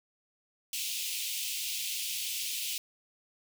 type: high-pass noise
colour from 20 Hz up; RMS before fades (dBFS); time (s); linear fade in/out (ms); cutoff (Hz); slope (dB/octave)
pink; -35; 0.73-2.78; 2; 2500; 48
effects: none